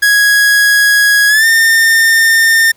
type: tone with pitch glide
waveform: 45% pulse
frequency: 1661.2 to 1811.6 Hz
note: G#6 to A#6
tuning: 0 to -50 cents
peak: -6 dBFS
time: 0.02-2.72 s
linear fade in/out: 10 ms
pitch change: +150 cents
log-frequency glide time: 1.28-1.46 s
effects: pink hiss -50 dBFS RMS until 2.76 s